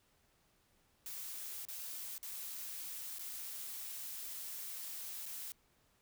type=noise with dropouts; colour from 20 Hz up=blue; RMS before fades=-45 dBFS; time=1.06-5.52 s; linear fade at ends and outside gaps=1 ms; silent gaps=1.652-1.685 / 2.181-2.229 / 3.186-3.193 / 5.257-5.261 s; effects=pink hiss -73 dBFS RMS until 6.01 s